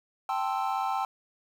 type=chord; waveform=triangle; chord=A minor seventh; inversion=third; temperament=equal; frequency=784 / 880 / 1046.5 / 1318.5 Hz; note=G5 / A5 / C6 / E6; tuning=0 / 0 / 0 / 0 cents; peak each=-28 / -31 / -33 / -33 dBFS; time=0.29-1.05 s; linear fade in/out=2 ms; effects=9-bit